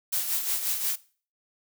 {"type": "noise with tremolo", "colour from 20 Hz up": "blue", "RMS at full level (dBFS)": -26, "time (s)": [0.12, 0.96], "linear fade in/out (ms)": 10, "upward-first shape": "sine", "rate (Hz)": 5.6, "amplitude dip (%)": 55, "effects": ["noise-tail reverb RT60 0.4 s tail -19 dB re dry"]}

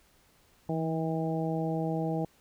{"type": "harmonic tone with a mistuned harmonic", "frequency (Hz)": 160.7, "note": "E3", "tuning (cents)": -44, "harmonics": [1, 2, 3, 4, 5], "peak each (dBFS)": [-31, -34, -36, -37, -38], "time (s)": [0.69, 2.25], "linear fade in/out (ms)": 2, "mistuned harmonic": 1, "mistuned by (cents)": 27, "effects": ["pink hiss -64 dBFS RMS until 2.4 s"]}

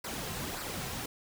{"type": "noise with flanger", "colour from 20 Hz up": "pink", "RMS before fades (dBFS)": -38, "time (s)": [0.04, 1.06], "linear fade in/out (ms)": 5, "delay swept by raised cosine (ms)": [0.3, 3.5], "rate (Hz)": 1.8, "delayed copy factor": -0.6, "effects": []}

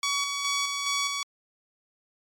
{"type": "tone with tremolo", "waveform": "10% pulse", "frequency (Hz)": 1130, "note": "C#6", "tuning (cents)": 33, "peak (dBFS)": -16, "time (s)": [0.03, 1.23], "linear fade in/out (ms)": 2, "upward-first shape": "square", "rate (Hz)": 2.4, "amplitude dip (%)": 35, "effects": ["low-pass 10000 Hz 12 dB/octave", "MP3 96 kbps"]}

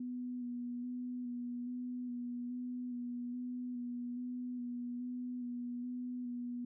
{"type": "tone with vibrato", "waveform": "sine", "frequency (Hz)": 245.6, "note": "B3", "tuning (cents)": -9, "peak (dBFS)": -38, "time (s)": [0, 6.65], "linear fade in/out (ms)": 5, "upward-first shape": "square", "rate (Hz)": 1.2, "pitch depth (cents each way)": 16, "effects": []}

